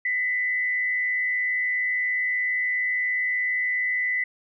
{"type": "tone with frequency modulation", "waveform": "sine", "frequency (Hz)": 1999, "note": "B6", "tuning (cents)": 20, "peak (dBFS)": -22, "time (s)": [0.05, 4.24], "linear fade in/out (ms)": 5, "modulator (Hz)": 107, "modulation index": 0.46, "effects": []}